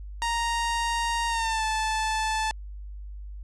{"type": "tone with pitch glide", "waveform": "sawtooth", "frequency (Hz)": [932.3, 874.9], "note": ["A#5", "A5"], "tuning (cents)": [0, -10], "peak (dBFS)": -21, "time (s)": [0.22, 2.51], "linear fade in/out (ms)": 0, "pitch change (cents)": -110, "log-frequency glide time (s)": [1.28, 1.64], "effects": ["added 50 Hz sine -36 dBFS peak until 3.43 s", "resampled to 22050 Hz"]}